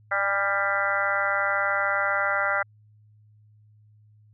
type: harmonic tone with a mistuned harmonic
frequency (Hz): 198.2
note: G3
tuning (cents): +19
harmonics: 3 / 4 / 5 / 6 / 7 / 8 / 9 / 10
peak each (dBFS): -30 / -31 / -38 / -33 / -26 / -30 / -36 / -29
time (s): 0.11-2.63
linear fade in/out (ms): 10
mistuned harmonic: 4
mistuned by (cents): +21
effects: added 106 Hz sine -53 dBFS peak until 4.33 s

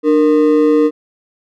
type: ring-modulated tone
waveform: triangle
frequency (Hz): 381.6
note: G4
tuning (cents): -47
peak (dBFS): -3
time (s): 0.03-0.91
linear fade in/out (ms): 50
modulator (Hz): 83.1
effects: none

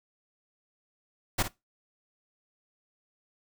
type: noise with echo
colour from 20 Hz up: pink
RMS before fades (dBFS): -26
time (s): 1.38-1.43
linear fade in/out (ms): 10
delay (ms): 53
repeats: 1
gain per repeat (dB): -10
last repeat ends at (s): 1.483
effects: noise-tail reverb RT60 0.2 s tail -19 dB re dry

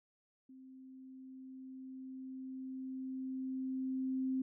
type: tone with level ramp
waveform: sine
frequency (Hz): 261.6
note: C4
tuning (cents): 0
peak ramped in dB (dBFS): -53 to -32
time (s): 0.49-4.42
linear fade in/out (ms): 5
effects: none

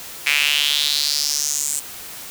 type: tone with high-pass filter sweep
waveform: sawtooth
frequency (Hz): 146.1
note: D3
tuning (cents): -9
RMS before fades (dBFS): -20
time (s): 0.26-1.8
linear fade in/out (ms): 10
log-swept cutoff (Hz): 2300 to 8100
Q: 4.3
effects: white hiss -35 dBFS RMS until 2.3 s

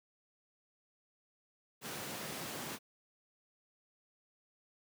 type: high-pass noise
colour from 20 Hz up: pink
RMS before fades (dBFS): -43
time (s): 1.81-2.79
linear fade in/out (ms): 50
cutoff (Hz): 130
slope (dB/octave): 24
effects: none

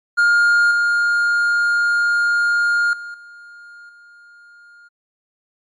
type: tone with level steps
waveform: triangle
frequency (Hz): 1414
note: F6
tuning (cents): +21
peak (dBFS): -9 / -12 / -27 / -36 / -41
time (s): 0.17-4.89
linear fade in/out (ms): 20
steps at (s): 0.71 / 2.93 / 3.14 / 3.89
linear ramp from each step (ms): 2
effects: MP3 48 kbps

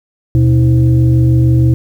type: tone with frequency modulation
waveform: sine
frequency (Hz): 122.7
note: B2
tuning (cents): -11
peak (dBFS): -6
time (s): 0.35-1.74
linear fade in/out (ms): 0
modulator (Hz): 199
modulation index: 0.68
effects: 7-bit

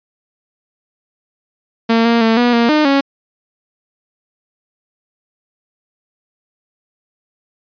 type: tone with pitch steps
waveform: sawtooth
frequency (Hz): 228.2 / 232.9 / 224.9 / 242.3 / 234.4 / 304.4 / 276.6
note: A#3 / A#3 / A3 / B3 / A#3 / D#4 / C#4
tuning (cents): -37 / -1 / +38 / -33 / +10 / -38 / -4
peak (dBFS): -6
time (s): 1.89-3.01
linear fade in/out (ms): 10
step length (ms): 160
effects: resampled to 11025 Hz

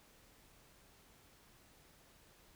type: silence
effects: pink hiss -65 dBFS RMS until 2.55 s

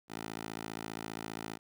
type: tone with high-pass filter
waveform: 10% pulse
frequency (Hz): 55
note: A1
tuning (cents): 0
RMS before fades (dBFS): -42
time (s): 0.08-1.59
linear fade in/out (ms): 50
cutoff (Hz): 230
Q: 0.52
effects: none

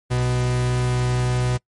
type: tone pair together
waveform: 45% pulse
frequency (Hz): 62.2 / 124.27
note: B1 / B2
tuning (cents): +13 / +11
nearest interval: octave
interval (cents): 1198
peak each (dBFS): -29 / -19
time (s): 0.1-1.58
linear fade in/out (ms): 20
effects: noise-tail reverb RT60 0.1 s tail -24 dB re dry + MP3 48 kbps

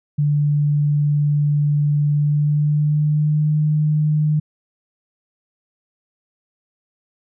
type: tone with pitch glide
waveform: sine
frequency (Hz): 146.83 to 152.01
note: D3 to D#3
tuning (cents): 0 to -40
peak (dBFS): -14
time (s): 0.18-4.4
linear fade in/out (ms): 10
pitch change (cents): +60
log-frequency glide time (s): 2.12-3.54
effects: none

